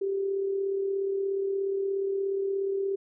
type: tone with amplitude modulation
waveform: sine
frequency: 392 Hz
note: G4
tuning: in tune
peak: -24 dBFS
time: 0.01-2.96 s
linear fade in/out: 10 ms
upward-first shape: sine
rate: 36.9 Hz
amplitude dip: 40%
effects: none